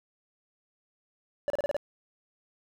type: tone bursts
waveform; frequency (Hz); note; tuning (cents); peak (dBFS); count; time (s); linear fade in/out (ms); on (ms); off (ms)
triangle; 578; D5; -28; -23; 6; 1.48-1.766; 0; 21; 32
effects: none